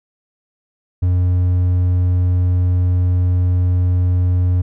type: tone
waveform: triangle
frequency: 90 Hz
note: F#2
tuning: 47 cents flat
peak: -10 dBFS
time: 1.02-4.62 s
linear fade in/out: 10 ms
effects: none